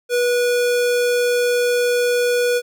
square tone, 486.8 Hz, B4, 25 cents flat, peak -16 dBFS, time 0.09-2.62 s, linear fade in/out 50 ms, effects none

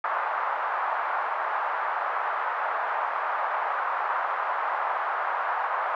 white band-pass noise, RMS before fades -28 dBFS, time 0.04-5.95 s, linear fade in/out 2 ms, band 730 to 1300 Hz, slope 24 dB/octave, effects none

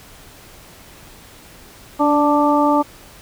harmonic tone with a mistuned harmonic, 294.1 Hz, D4, 3 cents sharp, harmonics 1 / 2 / 3 / 4, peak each -16 / -19 / -17 / -20 dBFS, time 1.99-2.83 s, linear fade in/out 20 ms, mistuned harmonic 1, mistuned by -20 cents, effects pink hiss -43 dBFS RMS until 3.21 s

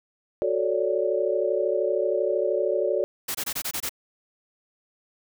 sine chord, D major seventh, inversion first, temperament equal, 370 / 440 / 554.4 / 587.3 Hz, F#4 / A4 / C#5 / D5, 0 / 0 / 0 / 0 cents, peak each -27 dBFS, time 0.42-3.04 s, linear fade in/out 0 ms
white noise bursts, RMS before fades -29 dBFS, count 7, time 3.28-3.894 s, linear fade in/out 10 ms, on 68 ms, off 23 ms
effects none

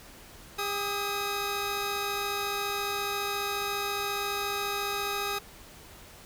15% pulse tone pair together, 403.5 / 1265 Hz, G#4 / D#6, -50 / +28 cents, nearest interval octave + minor sixth, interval 1978 cents, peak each -26 dBFS, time 0.58-5.39 s, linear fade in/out 10 ms, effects pink hiss -50 dBFS RMS until 6.25 s

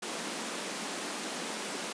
pink high-pass noise, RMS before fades -37 dBFS, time 0.02-1.93 s, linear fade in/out 10 ms, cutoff 190 Hz, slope 48 dB/octave, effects resampled to 22050 Hz

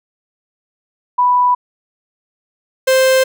sine / 45% pulse tone pair in turn, 987.8 / 523.3 Hz, B5 / C5, 0 / 0 cents, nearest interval major seventh, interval 1100 cents, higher first, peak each -9 dBFS, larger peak neither, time 1.18-1.55 / 2.87-3.24 s, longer neither, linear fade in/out 10 ms, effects none

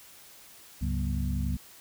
sine tone cluster, 69.2 / 99.5 / 137.7 / 187.9 / 241.2 Hz, C#2 / G2 / C#3 / F#3 / B3, -2 / +26 / -11 / +27 / -41 cents, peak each -29 / -37 / -35 / -35 / -37 dBFS, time 0.81-1.57 s, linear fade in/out 10 ms, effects white hiss -52 dBFS RMS until 1.8 s

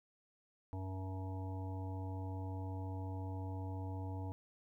harmonic tone, 94.5 Hz, F#2, 37 cents sharp, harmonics 1 / 3 / 5 / 7 / 9 / 10, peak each -40 / -48 / -54 / -55 / -53 / -57 dBFS, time 0.73-4.32 s, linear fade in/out 0 ms, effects 13-bit

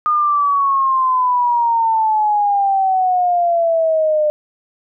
sine exponential sweep, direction down, 1226 to 600 Hz, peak -12 dBFS, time 0.06-4.3 s, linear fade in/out 0 ms, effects none

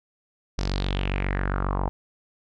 sawtooth tone with low-pass filter sweep, 47.4 Hz, F#1, 43 cents sharp, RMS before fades -26 dBFS, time 0.58-1.89 s, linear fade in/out 0 ms, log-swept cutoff 5500 to 880 Hz, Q 4.2, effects none

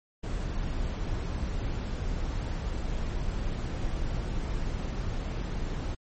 brown noise, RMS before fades -31 dBFS, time 0.23-5.95 s, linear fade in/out 10 ms, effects MP3 32 kbps

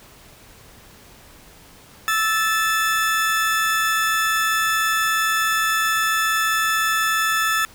35% pulse tone pair together, 1312.5 / 1752 Hz, E6 / A6, -8 / -8 cents, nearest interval perfect fourth, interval 500 cents, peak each -19 dBFS, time 2.08-7.65 s, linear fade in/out 0 ms, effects pink hiss -47 dBFS RMS until 7.74 s

